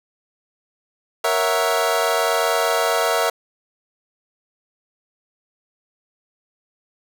25% pulse chord, F# dominant seventh, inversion first, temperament equal, 466.2 / 554.4 / 659.3 / 740 Hz, A#4 / C#5 / E5 / F#5, 0 / 0 / 0 / 0 cents, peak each -19 / -21 / -17 / -22 dBFS, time 1.24-3.3 s, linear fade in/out 5 ms, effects none

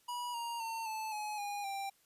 square tone with pitch steps, 971 / 937.9 / 906 / 875.1 / 845.3 / 816.5 / 788.7 Hz, B5 / A#5 / A#5 / A5 / G#5 / G#5 / G5, -30 / +10 / -50 / -10 / +30 / -30 / +10 cents, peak -38 dBFS, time 0.08-1.9 s, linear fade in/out 10 ms, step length 260 ms, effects white hiss -70 dBFS RMS until 2.05 s + resampled to 32000 Hz

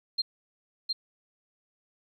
sine tone with echo, 4186 Hz, C8, in tune, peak -24 dBFS, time 0.18-0.22 s, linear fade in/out 10 ms, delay 710 ms, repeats 1, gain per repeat -2 dB, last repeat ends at 0.93 s, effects 11-bit

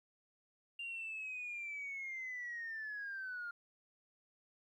sine linear sweep, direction down, 2794 to 1396.9 Hz, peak -40 dBFS, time 0.79-3.51 s, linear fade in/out 5 ms, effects tanh soft clip ceiling -37 dBFS + 13-bit

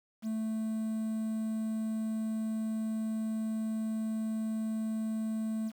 triangle tone with quantisation, 220 Hz, A3, in tune, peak -29 dBFS, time 0.22-5.72 s, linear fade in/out 50 ms, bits 9, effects none

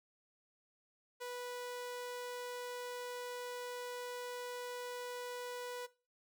sawtooth tone, 491.5 Hz, B4, 8 cents flat, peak -38 dBFS, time 1.2-5.87 s, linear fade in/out 20 ms, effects noise-tail reverb RT60 0.3 s tail -17 dB re dry

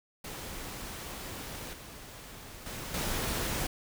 pink noise with level steps, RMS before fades -41 / -47 / -40 / -33 dBFS, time 0.24-3.67 s, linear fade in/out 5 ms, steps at 1.73 / 2.66 / 2.94 s, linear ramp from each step 2 ms, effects none

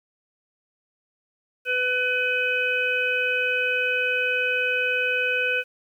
harmonic tone with a mistuned harmonic, 500 Hz, B4, 21 cents sharp, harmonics 1 / 3 / 5 / 6, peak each -28 / -25 / -24 / -35 dBFS, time 1.65-5.64 s, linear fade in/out 50 ms, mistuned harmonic 5, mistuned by +15 cents, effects 9-bit

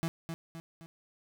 35% pulse tone with echo, 164.81 Hz, E3, in tune, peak -28 dBFS, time 0.03-0.08 s, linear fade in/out 0 ms, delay 260 ms, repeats 3, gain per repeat -6 dB, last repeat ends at 0.86 s, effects none

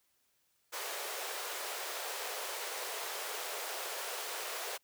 pink high-pass noise, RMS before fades -40 dBFS, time 0.72-4.78 s, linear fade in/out 20 ms, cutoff 410 Hz, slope 48 dB/octave, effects white hiss -75 dBFS RMS until 4.83 s

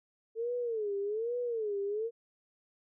sine tone with vibrato, 441.6 Hz, A4, 6 cents sharp, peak -31 dBFS, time 0.35-2.11 s, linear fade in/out 50 ms, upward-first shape sine, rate 1.2 Hz, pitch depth 180 cents each way, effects none

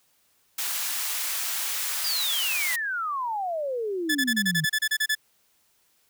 white high-pass noise, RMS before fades -29 dBFS, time 0.58-2.76 s, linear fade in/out 5 ms, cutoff 980 Hz, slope 12 dB/octave
sine exponential sweep, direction down, 4948 to 149.2 Hz, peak -26 dBFS, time 2.04-4.65 s, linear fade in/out 5 ms
sawtooth tone bursts, 1731 Hz, A6, 29 cents flat, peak -18 dBFS, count 12, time 4.09-5.152 s, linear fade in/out 10 ms, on 61 ms, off 30 ms
effects white hiss -66 dBFS RMS until 6.09 s

